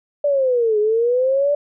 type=linear two-way sweep; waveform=sine; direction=down then up; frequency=587.3 to 415.3 to 587.3 Hz; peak=-14 dBFS; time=0.24-1.55 s; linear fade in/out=5 ms; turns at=0.79 s; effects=none